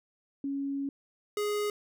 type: tone pair in turn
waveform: sine / square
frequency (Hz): 277.6 / 415.9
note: C#4 / G#4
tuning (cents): +3 / +2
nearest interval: perfect fifth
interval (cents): 699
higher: second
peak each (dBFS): -30 / -29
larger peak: second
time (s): 0.44-0.89 / 1.37-1.7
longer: first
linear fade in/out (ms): 2
effects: none